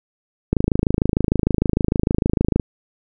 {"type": "click train", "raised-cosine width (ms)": 3, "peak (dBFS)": -3, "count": 56, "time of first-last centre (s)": [0.53, 2.598], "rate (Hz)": 26.6, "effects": []}